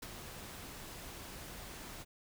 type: noise with ADSR envelope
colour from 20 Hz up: pink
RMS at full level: -43 dBFS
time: 0.02-2.05 s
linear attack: 8 ms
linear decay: 30 ms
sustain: -5 dB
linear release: 34 ms
effects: none